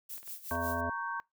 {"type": "noise with tremolo", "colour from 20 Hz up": "violet", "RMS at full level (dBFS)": -41, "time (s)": [0.09, 0.81], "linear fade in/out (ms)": 10, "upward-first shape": "sine", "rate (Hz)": 5.5, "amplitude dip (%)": 80}
{"type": "clicks", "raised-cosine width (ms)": 0.3, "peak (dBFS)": -38, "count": 4, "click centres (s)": [0.179, 0.23, 0.276, 0.553]}
{"type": "harmonic tone", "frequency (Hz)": 84.5, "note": "E2", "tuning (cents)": 43, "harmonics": [1, 3, 5, 7, 8], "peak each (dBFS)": [-39, -39, -44, -41, -38], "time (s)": [0.51, 0.9], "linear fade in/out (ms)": 5}
{"type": "chord", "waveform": "sine", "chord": "G diminished", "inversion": "first", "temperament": "equal with one note detuned", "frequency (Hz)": [932.3, 1108.7, 1553.6], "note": ["Bb5", "Db6", "G6"], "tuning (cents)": [0, 0, -16], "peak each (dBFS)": -38, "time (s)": [0.51, 1.2], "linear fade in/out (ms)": 0}
{"effects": ["noise-tail reverb RT60 0.2 s tail -24 dB re dry"]}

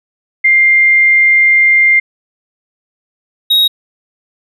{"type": "tone pair in turn", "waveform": ["sine", "triangle"], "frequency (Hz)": [2100, 3785], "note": ["C7", "A#7"], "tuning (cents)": [6, 26], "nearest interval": "minor seventh", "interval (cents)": 1020, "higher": "second", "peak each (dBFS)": -5, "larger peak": "neither", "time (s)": [[0.44, 2], [3.5, 3.68]], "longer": "first", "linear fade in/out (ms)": 10, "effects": []}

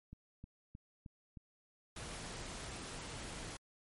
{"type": "click train", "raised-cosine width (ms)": 5, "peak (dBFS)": -37, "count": 5, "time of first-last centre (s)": [0.13, 1.372], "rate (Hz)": 3.22}
{"type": "noise", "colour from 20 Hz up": "pink", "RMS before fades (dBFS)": -46, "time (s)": [1.96, 3.57], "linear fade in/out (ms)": 5}
{"effects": ["MP3 48 kbps"]}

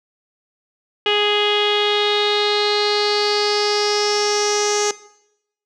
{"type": "tone with low-pass filter sweep", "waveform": "sawtooth", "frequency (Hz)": 415.3, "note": "G#4", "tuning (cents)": 0, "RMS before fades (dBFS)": -18, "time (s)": [1.06, 4.91], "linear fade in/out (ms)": 2, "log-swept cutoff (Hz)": [3000, 6300], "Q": 6.4, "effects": ["noise-tail reverb RT60 0.8 s tail -19 dB re dry"]}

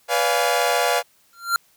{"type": "chord", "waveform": "sawtooth", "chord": "B diminished seventh", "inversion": "none", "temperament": "equal with one note detuned", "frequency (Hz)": [493.9, 573.9, 698.5, 830.6], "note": ["B4", "D5", "F5", "Ab5"], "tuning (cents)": [0, -40, 0, 0], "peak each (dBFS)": [-20, -20, -18, -21], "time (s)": [0.08, 1.03], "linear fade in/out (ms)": 50}
{"type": "tone with exponential growth", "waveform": "square", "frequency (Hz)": 1381, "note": "F6", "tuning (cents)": -20, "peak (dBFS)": -14, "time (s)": [1.33, 1.56], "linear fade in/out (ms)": 1, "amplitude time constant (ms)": 49}
{"effects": ["white hiss -59 dBFS RMS until 1.76 s"]}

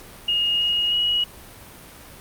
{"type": "tone with pitch steps", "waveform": "sine", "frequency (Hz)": [2856, 2872, 2906], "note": ["F7", "F7", "F#7"], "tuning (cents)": [38, 48, -32], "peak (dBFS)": -18, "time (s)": [0.28, 1.24], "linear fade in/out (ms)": 5, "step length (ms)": 320, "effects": ["pink hiss -43 dBFS RMS until 2.2 s", "Opus 48 kbps"]}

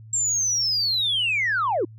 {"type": "linear sweep", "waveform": "sine", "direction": "down", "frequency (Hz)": [7500, 298.4], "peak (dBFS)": -19, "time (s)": [0.13, 1.85], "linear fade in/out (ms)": 5, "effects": ["tanh soft clip ceiling -16 dBFS", "added 110 Hz sine -41 dBFS peak until 1.98 s"]}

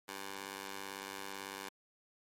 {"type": "tone with high-pass filter", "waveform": "15% pulse", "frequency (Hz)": 98, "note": "G2", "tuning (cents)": 0, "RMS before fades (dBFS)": -45, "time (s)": [0.08, 1.69], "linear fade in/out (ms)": 5, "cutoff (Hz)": 610, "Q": 0.55, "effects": ["MP3 64 kbps"]}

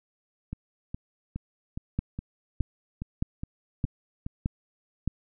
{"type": "two click trains", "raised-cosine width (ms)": 5, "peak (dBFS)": [-14, -21], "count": [6, 10], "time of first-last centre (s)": [[1.99, 5.076], [0.53, 4.264]], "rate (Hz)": [1.62, 2.41], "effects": []}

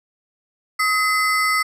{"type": "ring-modulated tone", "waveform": "square", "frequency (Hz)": 1652, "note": "G#6", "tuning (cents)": -10, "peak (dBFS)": -14, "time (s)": [0.79, 1.63], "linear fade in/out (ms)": 10, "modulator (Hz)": 385, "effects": ["low-pass 12000 Hz 12 dB/octave"]}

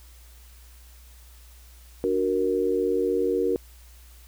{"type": "chord", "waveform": "sine", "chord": "D augmented", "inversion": "none", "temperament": "equal", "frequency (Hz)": [293.7, 370, 466.2], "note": ["D4", "F#4", "A#4"], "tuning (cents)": [0, 0, 0], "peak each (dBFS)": [-29, -25, -24], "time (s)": [2.04, 3.56], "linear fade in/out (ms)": 0, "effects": ["added 60 Hz sine -47 dBFS peak until 4.27 s", "white hiss -55 dBFS RMS until 4.27 s"]}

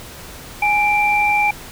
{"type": "tone pair together", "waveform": "sine", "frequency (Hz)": [832.3, 2354], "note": ["G#5", "D7"], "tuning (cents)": [4, 3], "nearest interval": "octave + tritone", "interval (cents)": 1799, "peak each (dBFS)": -16, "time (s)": [0.62, 1.51], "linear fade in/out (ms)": 5, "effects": ["pink hiss -36 dBFS RMS until 1.71 s"]}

